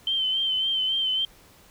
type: tone with vibrato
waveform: sine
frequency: 3100 Hz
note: G7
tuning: 20 cents flat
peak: -22 dBFS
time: 0.07-1.25 s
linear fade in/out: 2 ms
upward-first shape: sine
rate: 3.6 Hz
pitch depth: 38 cents each way
effects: pink hiss -54 dBFS RMS until 1.7 s